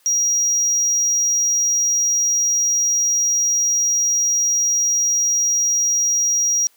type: tone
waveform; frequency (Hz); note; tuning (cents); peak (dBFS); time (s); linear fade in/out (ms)
triangle; 5720; F8; +41; -14; 0.06-6.67; 0
effects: white hiss -57 dBFS RMS until 6.76 s + high-pass 300 Hz 12 dB/octave